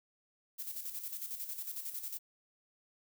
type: noise with tremolo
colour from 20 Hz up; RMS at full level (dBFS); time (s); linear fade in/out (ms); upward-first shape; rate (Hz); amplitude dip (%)
violet; -40; 0.58-2.19; 20; square; 11; 55
effects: none